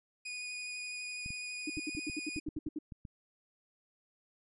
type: tone with vibrato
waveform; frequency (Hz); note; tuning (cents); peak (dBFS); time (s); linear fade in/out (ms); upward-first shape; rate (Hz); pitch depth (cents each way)
sawtooth; 2468; D#7; -15; -36; 0.25-2.4; 10; square; 12; 8
type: clicks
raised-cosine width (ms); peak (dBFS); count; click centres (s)
5; -33; 11; 1.261 / 1.305 / 1.771 / 1.95 / 2.098 / 2.362 / 2.485 / 2.567 / 2.668 / 2.922 / 3.052
type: tone bursts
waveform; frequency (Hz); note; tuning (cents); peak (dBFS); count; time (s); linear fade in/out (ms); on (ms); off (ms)
sine; 304.2; D#4; -39; -34; 12; 1.67-2.788; 5; 29; 70
effects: resampled to 24000 Hz